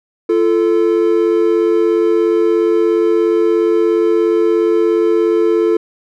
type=tone pair together; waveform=triangle; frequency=343 / 440 Hz; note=F4 / A4; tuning=-31 / 0 cents; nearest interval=major third; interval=431 cents; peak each=-11 dBFS; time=0.29-5.77 s; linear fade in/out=5 ms; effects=none